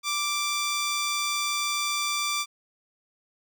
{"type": "tone", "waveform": "10% pulse", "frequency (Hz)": 1174.7, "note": "D6", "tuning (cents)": 0, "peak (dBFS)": -17, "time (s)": [0.03, 2.46], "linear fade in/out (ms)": 50, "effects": []}